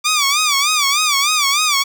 10% pulse tone with vibrato, 1174.7 Hz, D6, in tune, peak -5 dBFS, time 0.04-1.84 s, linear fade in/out 20 ms, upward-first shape sine, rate 3.3 Hz, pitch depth 120 cents each way, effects none

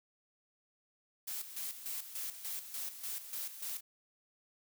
blue noise with tremolo, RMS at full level -40 dBFS, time 1.27-3.81 s, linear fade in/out 10 ms, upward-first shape square, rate 3.4 Hz, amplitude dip 65%, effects none

